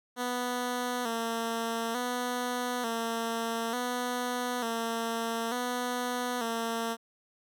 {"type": "tone with vibrato", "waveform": "10% pulse", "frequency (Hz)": 237.7, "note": "A#3", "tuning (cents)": 34, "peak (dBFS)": -22, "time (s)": [0.16, 6.97], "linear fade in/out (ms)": 50, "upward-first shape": "square", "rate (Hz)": 0.56, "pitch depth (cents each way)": 65, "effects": []}